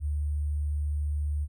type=tone with sample-and-hold; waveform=sine; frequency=73.8 Hz; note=D2; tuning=9 cents sharp; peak=-26 dBFS; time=0-1.48 s; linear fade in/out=50 ms; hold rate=8820 Hz; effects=none